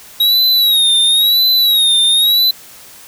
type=tone with vibrato; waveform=square; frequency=3811 Hz; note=A#7; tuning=38 cents sharp; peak=-9 dBFS; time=0.2-2.51 s; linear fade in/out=5 ms; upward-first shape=sine; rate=0.97 Hz; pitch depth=95 cents each way; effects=white hiss -38 dBFS RMS until 3.07 s